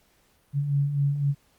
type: beating tone pair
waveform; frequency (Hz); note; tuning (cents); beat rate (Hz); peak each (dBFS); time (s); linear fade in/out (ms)
sine; 138.59 / 142.49; C#3 / C#3; 0 / +48; 3.9; -30 / -22; 0.53-1.35; 50
effects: pink hiss -64 dBFS RMS until 1.58 s + Opus 48 kbps